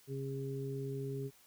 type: harmonic tone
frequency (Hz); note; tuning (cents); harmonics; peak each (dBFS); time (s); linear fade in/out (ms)
136; C#3; -33; 1 / 2 / 3; -39 / -46 / -41; 0.07-1.31; 50
effects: white hiss -64 dBFS RMS until 1.46 s